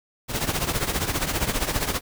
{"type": "noise with tremolo", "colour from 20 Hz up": "pink", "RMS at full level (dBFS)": -22, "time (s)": [0.28, 2.01], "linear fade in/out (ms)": 50, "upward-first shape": "triangle", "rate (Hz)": 15, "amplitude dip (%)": 80, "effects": []}